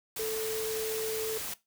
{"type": "tone in noise", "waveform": "sine", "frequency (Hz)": 440, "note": "A4", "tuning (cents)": 0, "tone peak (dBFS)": -31, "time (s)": [0.19, 1.38], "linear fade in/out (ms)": 5, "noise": "white", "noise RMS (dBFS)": -37, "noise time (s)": [0.16, 1.54], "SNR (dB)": 3, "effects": ["noise-tail reverb RT60 0.2 s tail -18 dB re dry"]}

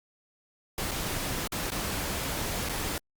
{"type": "noise with dropouts", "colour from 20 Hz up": "pink", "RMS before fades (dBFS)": -32, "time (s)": [0.78, 2.98], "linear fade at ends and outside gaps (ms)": 1, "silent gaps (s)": [[0.911, 0.916], [1.474, 1.521], [1.704, 1.719], [2.688, 2.694]], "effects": ["Opus 48 kbps"]}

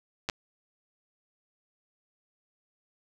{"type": "clicks", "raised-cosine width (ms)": 0.2, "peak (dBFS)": -13, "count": 2, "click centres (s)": [0.289, 0.298], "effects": []}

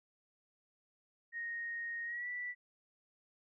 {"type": "tone with pitch glide", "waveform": "sine", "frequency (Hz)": [1864, 1964.6], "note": ["A#6", "B6"], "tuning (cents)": [-1, -10], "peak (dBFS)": -38, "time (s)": [1.32, 2.55], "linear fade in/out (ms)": 50, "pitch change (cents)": 91, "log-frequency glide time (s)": [2.05, 2.28], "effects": []}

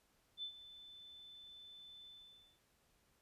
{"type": "tone with ADSR envelope", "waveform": "sine", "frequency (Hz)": 3520, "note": "A7", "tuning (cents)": 0, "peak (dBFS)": -40, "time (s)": [0.37, 2.6], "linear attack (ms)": 59, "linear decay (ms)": 86, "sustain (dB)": -14, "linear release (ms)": 530, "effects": ["pink hiss -75 dBFS RMS until 3.21 s", "resampled to 32000 Hz"]}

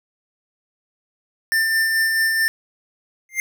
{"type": "tone with tremolo", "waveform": "square", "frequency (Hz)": 1790, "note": "A6", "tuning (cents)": 29, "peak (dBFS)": -16, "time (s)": [1.52, 2.48], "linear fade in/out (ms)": 0, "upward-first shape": "sine", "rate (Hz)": 4.6, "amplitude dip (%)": 30}
{"type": "tone with exponential growth", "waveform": "square", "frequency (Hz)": 2100, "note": "C7", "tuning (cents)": 6, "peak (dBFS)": -16, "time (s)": [3.29, 3.4], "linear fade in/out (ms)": 1, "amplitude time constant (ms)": 23}
{"effects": []}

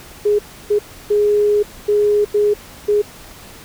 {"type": "tone bursts at uneven times", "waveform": "sine", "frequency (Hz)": 415.3, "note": "G#4", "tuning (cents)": 0, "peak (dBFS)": -11, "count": 6, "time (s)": [[0.25, 0.39], [0.7, 0.79], [1.1, 1.63], [1.88, 2.25], [2.34, 2.54], [2.88, 3.02]], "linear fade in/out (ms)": 10, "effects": ["pink hiss -39 dBFS RMS until 3.64 s"]}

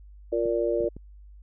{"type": "chord", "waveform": "sine", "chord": "Bb major", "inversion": "second", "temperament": "just", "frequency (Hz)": [349.6, 466.2, 582.7], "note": ["F4", "Bb4", "D5"], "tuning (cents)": [2, 0, -14], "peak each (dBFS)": -27, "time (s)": [0.32, 0.89], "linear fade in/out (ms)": 10}
{"type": "clicks", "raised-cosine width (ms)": 3, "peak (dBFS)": -28, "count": 4, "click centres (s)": [0.457, 0.806, 0.843, 0.966]}
{"effects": ["added 50 Hz sine -45 dBFS peak until 1.42 s"]}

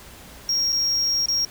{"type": "tone with dropouts", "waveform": "triangle", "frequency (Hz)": 5588, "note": "F8", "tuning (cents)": 0, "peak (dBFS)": -18, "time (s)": [0.49, 1.45], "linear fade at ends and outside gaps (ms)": 2, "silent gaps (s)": [[0.722, 0.726], [1.259, 1.284]], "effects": ["added 60 Hz sine -53 dBFS peak until 1.5 s", "pink hiss -44 dBFS RMS until 1.5 s"]}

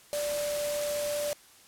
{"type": "tone in noise", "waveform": "sine", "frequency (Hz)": 587.3, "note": "D5", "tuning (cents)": 0, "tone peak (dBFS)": -29, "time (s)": [0.13, 1.33], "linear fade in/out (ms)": 0, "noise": "white", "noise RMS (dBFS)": -36, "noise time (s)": [0.13, 1.33], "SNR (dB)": 4, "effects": ["white hiss -56 dBFS RMS until 1.67 s", "low-pass 12000 Hz 12 dB/octave"]}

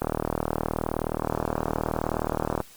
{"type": "click train", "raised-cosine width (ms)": 1, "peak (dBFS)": -10, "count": 102, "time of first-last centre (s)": [0.02, 2.603], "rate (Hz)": 39.1, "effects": ["white hiss -51 dBFS RMS until 2.76 s", "Opus 24 kbps"]}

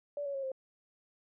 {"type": "tone with pitch steps", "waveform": "sine", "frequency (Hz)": [578, 560.9, 544.3, 528.2], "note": ["D5", "C#5", "C#5", "C5"], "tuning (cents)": [-28, 20, -32, 16], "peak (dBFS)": -34, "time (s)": [0.17, 0.518], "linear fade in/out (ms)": 2, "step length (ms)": 87, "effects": []}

